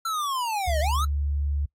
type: linear two-way sweep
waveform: square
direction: down then up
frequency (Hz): 1361 to 591 to 1342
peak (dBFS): -26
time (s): 0.05-1.05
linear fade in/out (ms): 5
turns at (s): 0.8
type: tone with pitch glide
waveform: sine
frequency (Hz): 71 to 71.82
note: C#2 to D2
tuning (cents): +42 to -38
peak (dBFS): -23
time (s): 0.67-1.66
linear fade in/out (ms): 10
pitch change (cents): +20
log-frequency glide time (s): 0.84-0.94
effects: noise-tail reverb RT60 0.1 s tail -22 dB re dry + AAC 48 kbps